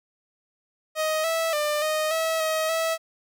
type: tone with pitch steps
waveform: sawtooth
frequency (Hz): 626 / 654 / 597 / 620 / 647 / 633 / 651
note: D#5 / E5 / D5 / D#5 / E5 / D#5 / E5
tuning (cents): +10 / -14 / +28 / -6 / -32 / +30 / -22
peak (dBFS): -19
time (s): 0.95-2.98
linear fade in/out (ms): 50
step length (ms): 290
effects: none